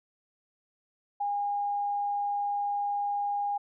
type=tone; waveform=sine; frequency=814 Hz; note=G#5; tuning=35 cents flat; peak=-27 dBFS; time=1.2-3.58 s; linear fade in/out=10 ms; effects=none